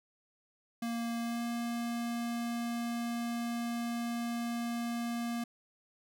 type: tone with pitch glide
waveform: square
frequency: 233.1 to 235.5 Hz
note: A#3 to A#3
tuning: 0 to +18 cents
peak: -34 dBFS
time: 0.82-5.44 s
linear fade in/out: 5 ms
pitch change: +18 cents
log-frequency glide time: 1.21-1.42 s
effects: none